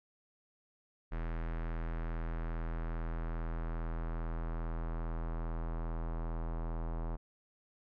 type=tone with low-pass filter sweep; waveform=square; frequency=41.2 Hz; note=E1; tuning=in tune; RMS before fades=-37 dBFS; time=1.11-7.17 s; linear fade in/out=20 ms; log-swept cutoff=1800 to 1000 Hz; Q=1.6; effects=none